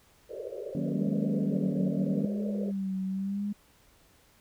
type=band-pass noise; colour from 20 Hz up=white; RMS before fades=-39 dBFS; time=0.29-2.72 s; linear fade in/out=20 ms; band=370 to 610 Hz; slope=96 dB/octave
type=chord; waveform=sine; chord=D# minor seventh; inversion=none; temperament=equal; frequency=155.56 / 185 / 233.1 / 277.2 Hz; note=D#3 / F#3 / A#3 / C#4; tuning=0 / 0 / 0 / 0 cents; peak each=-34 dBFS; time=0.75-2.25 s; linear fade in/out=2 ms
type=tone with vibrato; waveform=sine; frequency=197.8 Hz; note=G3; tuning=16 cents sharp; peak=-29 dBFS; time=0.95-3.53 s; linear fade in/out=10 ms; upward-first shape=sine; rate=0.85 Hz; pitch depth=75 cents each way
effects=pink hiss -62 dBFS RMS until 4.4 s